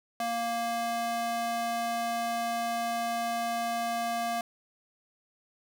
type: tone with high-pass filter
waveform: square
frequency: 233.1 Hz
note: A#3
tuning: in tune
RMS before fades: -31 dBFS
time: 0.2-4.41 s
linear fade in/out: 2 ms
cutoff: 530 Hz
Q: 3.4
effects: none